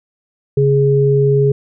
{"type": "tone pair together", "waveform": "sine", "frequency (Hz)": [138.37, 415.3], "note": ["C#3", "G#4"], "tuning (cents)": [-3, 0], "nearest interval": "octave + perfect fifth", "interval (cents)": 1903, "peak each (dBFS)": -12, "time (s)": [0.57, 1.52], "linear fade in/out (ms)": 5, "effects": []}